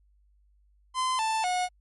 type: tone with pitch steps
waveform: 45% pulse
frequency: 1030 / 883 / 727 Hz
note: C6 / A5 / F#5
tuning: -28 / +6 / -31 cents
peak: -25 dBFS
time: 0.94-1.69 s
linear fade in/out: 50 ms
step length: 250 ms
effects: added 50 Hz sine -60 dBFS peak until 1.8 s + MP3 48 kbps